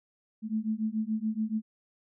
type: beating tone pair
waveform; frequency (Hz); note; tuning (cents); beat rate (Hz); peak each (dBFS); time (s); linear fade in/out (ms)
sine; 214.7 / 221.7; A3 / A3; -42 / +13; 7; -31; 0.42-1.62; 50
effects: none